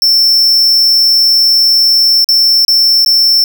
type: tone with dropouts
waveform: square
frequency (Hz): 5380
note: E8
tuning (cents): +34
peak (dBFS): -6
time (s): 0.02-3.44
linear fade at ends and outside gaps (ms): 1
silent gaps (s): 2.244-2.288 / 2.65-2.681 / 3.048-3.061
effects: none